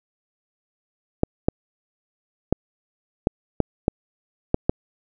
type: clicks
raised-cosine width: 2 ms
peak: -3 dBFS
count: 8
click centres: 1.234 / 1.485 / 2.526 / 3.271 / 3.603 / 3.881 / 4.544 / 4.695 s
effects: none